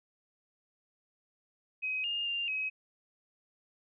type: tone with pitch steps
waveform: sine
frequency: 2528 / 2825 / 2793 / 2544 Hz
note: D#7 / F7 / F7 / D#7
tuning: +27 / +19 / -1 / +38 cents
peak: -31 dBFS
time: 1.82-2.7 s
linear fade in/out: 20 ms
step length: 220 ms
effects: none